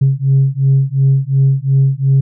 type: beating tone pair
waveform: sine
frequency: 134.4 / 137.2 Hz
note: C3 / C#3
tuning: +47 / -17 cents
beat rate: 2.8 Hz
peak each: -11 dBFS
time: 0.01-2.21 s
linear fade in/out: 10 ms
effects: tanh soft clip ceiling -4 dBFS